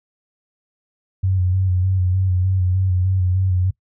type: tone with vibrato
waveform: sine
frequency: 92.7 Hz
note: F#2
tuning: 4 cents sharp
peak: -15 dBFS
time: 1.23-3.71 s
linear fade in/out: 10 ms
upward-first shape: square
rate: 3.3 Hz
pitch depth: 33 cents each way
effects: noise-tail reverb RT60 0.1 s tail -20 dB re dry